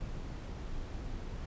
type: noise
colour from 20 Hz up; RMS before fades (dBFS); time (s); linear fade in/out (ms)
brown; -40; 0-1.46; 10
effects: resampled to 16000 Hz